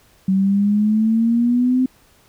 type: exponential sweep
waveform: sine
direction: up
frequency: 188.9 to 259.3 Hz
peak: -13 dBFS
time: 0.28-1.86 s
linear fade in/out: 5 ms
effects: pink hiss -54 dBFS RMS until 2.28 s